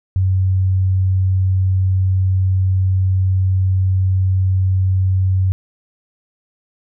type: tone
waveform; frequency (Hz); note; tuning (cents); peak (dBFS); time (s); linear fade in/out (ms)
sine; 94.1; F#2; +30; -12; 0.16-5.52; 0
effects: none